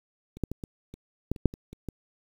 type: clicks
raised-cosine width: 3 ms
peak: -30 / -14 / -20 / -23 / -30 / -13 / -29 / -6 / -27 / -30 / -21 dBFS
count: 11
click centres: 0.37 / 0.437 / 0.516 / 0.638 / 0.94 / 1.316 / 1.362 / 1.457 / 1.539 / 1.73 / 1.887 s
effects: 8-bit

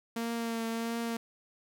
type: tone with vibrato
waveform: sawtooth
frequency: 229.8 Hz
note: A#3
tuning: 25 cents flat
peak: -28 dBFS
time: 0.16-1.17 s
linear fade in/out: 5 ms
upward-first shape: triangle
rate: 1.5 Hz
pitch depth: 24 cents each way
effects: none

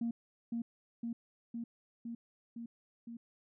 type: tone with echo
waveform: sine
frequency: 233.1 Hz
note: A#3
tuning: in tune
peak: -31 dBFS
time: 0.01-0.11 s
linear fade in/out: 5 ms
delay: 510 ms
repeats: 6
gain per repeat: -2 dB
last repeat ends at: 3.17 s
effects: tanh soft clip ceiling -29 dBFS

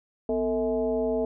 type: tone with frequency modulation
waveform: sine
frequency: 446.8 Hz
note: A4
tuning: 27 cents sharp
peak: -23 dBFS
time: 0.29-1.25 s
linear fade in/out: 2 ms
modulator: 197 Hz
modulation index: 1.1
effects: none

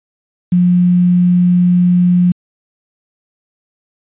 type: tone with quantisation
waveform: sine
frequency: 178 Hz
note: F3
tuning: 33 cents sharp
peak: -7 dBFS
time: 0.52-2.32 s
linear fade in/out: 5 ms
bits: 6
effects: resampled to 8000 Hz

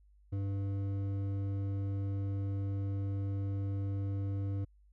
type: tone with hard clipping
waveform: sine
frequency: 98.8 Hz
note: G2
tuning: 14 cents sharp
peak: -34 dBFS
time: 0.32-4.65 s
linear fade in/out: 10 ms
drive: 9 dB
effects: added 50 Hz sine -60 dBFS peak until 4.92 s

